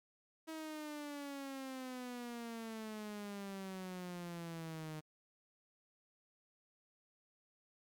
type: exponential sweep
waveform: sawtooth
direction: down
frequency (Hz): 321.8 to 153.5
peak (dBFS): -40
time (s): 0.47-5.01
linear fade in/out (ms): 20
effects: Opus 48 kbps